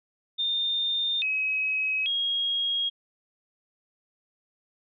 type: tone with pitch steps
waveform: sine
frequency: 3624 / 2549 / 3275 Hz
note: A#7 / D#7 / G#7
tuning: -50 / +41 / -25 cents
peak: -24 dBFS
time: 0.38-2.9 s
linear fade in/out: 20 ms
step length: 840 ms
effects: none